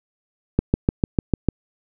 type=click train; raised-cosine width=3 ms; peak=-3 dBFS; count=7; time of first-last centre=0.59-1.487 s; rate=6.69 Hz; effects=none